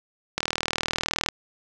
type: click train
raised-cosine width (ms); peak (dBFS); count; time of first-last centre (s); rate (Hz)
0.2; -6; 37; 0.38-1.287; 39.7
effects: none